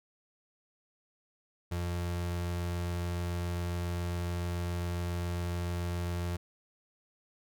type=tone; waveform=35% pulse; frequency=87.2 Hz; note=F2; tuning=2 cents flat; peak=-30 dBFS; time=1.71-6.37 s; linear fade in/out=10 ms; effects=none

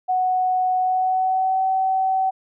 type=tone with pitch glide; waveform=sine; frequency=740 to 760.8 Hz; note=F#5 to F#5; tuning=0 to +48 cents; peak=-17 dBFS; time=0.08-2.31 s; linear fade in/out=20 ms; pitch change=+48 cents; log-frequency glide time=0.79-1.63 s; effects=none

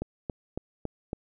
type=click train; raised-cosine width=2 ms; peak=-18 dBFS; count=5; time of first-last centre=0.02-1.131 s; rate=3.6 Hz; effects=none

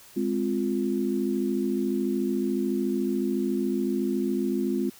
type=chord; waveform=sine; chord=F minor; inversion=first; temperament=equal; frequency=207.7 / 261.6 / 349.2 Hz; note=Ab3 / C4 / F4; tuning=0 / 0 / 0 cents; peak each=-28 dBFS; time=0.16-4.9 s; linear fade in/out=10 ms; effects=white hiss -51 dBFS RMS until 4.99 s

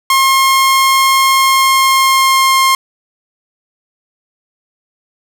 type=tone with pitch glide; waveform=sawtooth; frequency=1071 to 1063.6 Hz; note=C6 to C6; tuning=+40 to +28 cents; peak=-4 dBFS; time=0.1-2.75 s; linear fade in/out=2 ms; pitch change=-12 cents; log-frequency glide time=1.33-2.62 s; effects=none

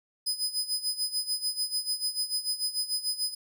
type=tone with tremolo; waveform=sawtooth; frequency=5010 Hz; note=D#8; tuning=11 cents sharp; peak=-23 dBFS; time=0.26-3.35 s; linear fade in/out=10 ms; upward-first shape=sine; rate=6.8 Hz; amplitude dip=80%; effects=none

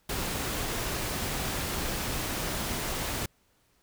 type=noise; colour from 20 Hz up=pink; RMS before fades=-32 dBFS; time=0.09-3.26 s; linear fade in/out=5 ms; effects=pink hiss -68 dBFS RMS until 3.82 s

